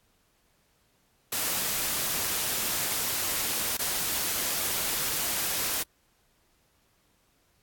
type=noise with dropouts; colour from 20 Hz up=white; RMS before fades=-29 dBFS; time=1.32-5.83 s; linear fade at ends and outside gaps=5 ms; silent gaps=3.77-3.791 s; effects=pink hiss -68 dBFS RMS until 7.62 s + AAC 64 kbps